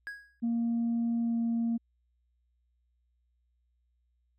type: tone with exponential decay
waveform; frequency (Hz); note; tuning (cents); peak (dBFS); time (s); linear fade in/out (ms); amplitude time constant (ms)
triangle; 1653; G#6; -9; -32; 0.07-0.4; 0; 71
type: tone with pitch glide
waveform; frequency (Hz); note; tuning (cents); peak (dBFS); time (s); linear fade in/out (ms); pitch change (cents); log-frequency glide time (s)
sine; 233.1 to 231.6; A#3 to A#3; 0 to -11; -25; 0.42-1.78; 20; -11; 1.22-1.36
effects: tanh soft clip ceiling -24 dBFS + added 60 Hz sine -70 dBFS peak until 4.38 s